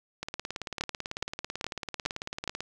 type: two click trains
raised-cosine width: 0.2 ms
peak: -12 / -17 dBFS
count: 5 / 44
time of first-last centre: 0.81-2.477 / 0.23-2.606 s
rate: 2.4 / 18.1 Hz
effects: none